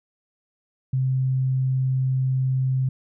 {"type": "tone", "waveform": "sine", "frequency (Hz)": 130.81, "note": "C3", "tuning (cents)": 0, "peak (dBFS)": -19, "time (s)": [0.93, 2.89], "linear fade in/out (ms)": 5, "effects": []}